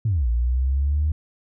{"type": "exponential two-way sweep", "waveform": "sine", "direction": "down then up", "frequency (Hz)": [119.7, 57.2, 77.8], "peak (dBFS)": -17, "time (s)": [0.05, 1.12], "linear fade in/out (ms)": 5, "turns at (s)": 0.28, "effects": ["tanh soft clip ceiling -13 dBFS"]}